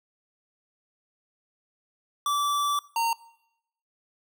square tone pair in turn, 1160 / 920.7 Hz, D6 / A#5, -22 / -22 cents, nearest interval major third, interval 400 cents, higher first, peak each -24 dBFS, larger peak neither, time 2.26-2.79 / 2.96-3.13 s, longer first, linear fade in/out 2 ms, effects noise-tail reverb RT60 0.8 s tail -21 dB re dry

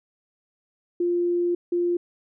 sine tone bursts at uneven times, 349.2 Hz, F4, in tune, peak -20 dBFS, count 2, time 1-1.55 / 1.72-1.97 s, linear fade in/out 5 ms, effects none

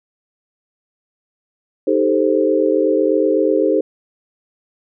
sine chord, A half-diminished seventh, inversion second, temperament equal, 311.1 / 392 / 440 / 523.3 Hz, Eb4 / G4 / A4 / C5, 0 / 0 / 0 / 0 cents, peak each -18 dBFS, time 1.87-3.81 s, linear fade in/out 5 ms, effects none

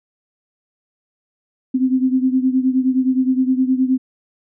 sine beating tone pair, 256.6 / 266.2 Hz, C4 / C4, -34 / +30 cents, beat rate 9.6 Hz, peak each -15 / -19 dBFS, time 1.74-3.98 s, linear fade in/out 10 ms, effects none

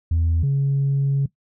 sine tone pair in turn, 82.41 / 138.6 Hz, E2 / C#3, 0 / 0 cents, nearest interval major sixth, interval 900 cents, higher second, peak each -15 dBFS, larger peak neither, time 0.11-0.43 / 0.43-1.26 s, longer second, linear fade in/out 5 ms, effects noise-tail reverb RT60 0.1 s tail -18 dB re dry + tanh soft clip ceiling -14 dBFS

